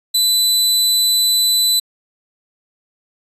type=tone; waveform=sawtooth; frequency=4000 Hz; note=B7; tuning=21 cents sharp; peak=-9 dBFS; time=0.14-1.8 s; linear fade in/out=10 ms; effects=resampled to 32000 Hz